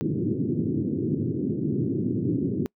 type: band-pass noise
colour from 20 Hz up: white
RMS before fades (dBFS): -26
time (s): 0.01-2.66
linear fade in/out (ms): 0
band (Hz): 100 to 370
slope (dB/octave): 48
effects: noise-tail reverb RT60 0.1 s tail -26 dB re dry